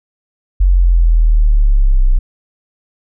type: linear sweep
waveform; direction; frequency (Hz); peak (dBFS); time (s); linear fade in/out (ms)
sine; down; 46.16 to 30.48; -6; 0.6-2.19; 10
effects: none